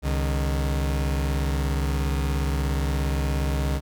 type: tone pair together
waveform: 40% pulse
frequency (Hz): 68.07 / 153.1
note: C#2 / D#3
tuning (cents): -31 / -28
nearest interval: octave + major second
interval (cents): 1403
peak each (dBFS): -22 / -29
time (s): 0.02-3.81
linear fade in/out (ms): 50
effects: none